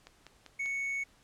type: click train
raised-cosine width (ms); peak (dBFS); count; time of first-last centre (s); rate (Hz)
0.2; -31; 4; 0.07-0.659; 5.09
type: tone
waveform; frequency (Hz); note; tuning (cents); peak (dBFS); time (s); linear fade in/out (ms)
triangle; 2217; C#7; 0; -30; 0.59-1.04; 10
effects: pink hiss -64 dBFS RMS until 1.23 s + low-pass 10000 Hz 12 dB/octave